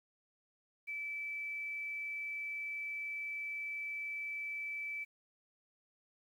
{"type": "tone with quantisation", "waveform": "sine", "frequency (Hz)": 2313, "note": "D7", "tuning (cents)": -27, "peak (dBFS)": -38, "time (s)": [0.87, 5.05], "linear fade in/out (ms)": 20, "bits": 11, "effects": []}